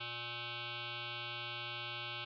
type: tone with frequency modulation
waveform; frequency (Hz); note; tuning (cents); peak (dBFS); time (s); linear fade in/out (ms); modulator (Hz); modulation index
sine; 119.5; A#2; +43; -40; 0-2.25; 10; 475; 7.6
effects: none